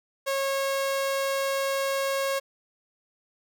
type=tone; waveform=sawtooth; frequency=546 Hz; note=C#5; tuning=26 cents flat; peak=-21 dBFS; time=0.26-2.4 s; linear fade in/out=20 ms; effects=none